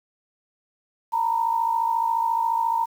sine tone pair together, 914 / 968.3 Hz, A#5 / B5, -34 / -34 cents, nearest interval minor second, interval 100 cents, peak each -21 / -26 dBFS, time 1.12-2.86 s, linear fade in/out 20 ms, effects 8-bit

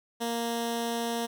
10% pulse tone with notch filter, 233.1 Hz, A#3, in tune, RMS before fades -31 dBFS, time 0.2-1.27 s, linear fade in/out 20 ms, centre 1300 Hz, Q 1.7, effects none

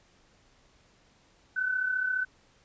sine tone pair together, 1480.4 / 1515 Hz, F#6 / F#6, 0 / +40 cents, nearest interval unison, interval 40 cents, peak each -34 / -27 dBFS, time 1.56-2.25 s, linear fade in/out 10 ms, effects pink hiss -63 dBFS RMS until 2.64 s + resampled to 16000 Hz

